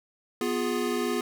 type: chord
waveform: square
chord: F diminished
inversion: second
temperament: equal with one note detuned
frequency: 246.9 / 353.1 / 415.3 Hz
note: Cb4 / F4 / Ab4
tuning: 0 / +19 / 0 cents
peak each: -31 dBFS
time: 0.41-1.21 s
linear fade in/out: 2 ms
effects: none